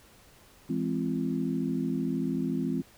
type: tone cluster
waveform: sine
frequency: 167.7 / 208 / 261.6 / 340.1 Hz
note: E3 / G#3 / C4 / F4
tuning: +30 / +3 / 0 / -46 cents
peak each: -33 / -33 / -30 / -36 dBFS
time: 0.69-2.82 s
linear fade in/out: 10 ms
effects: pink hiss -57 dBFS RMS until 2.97 s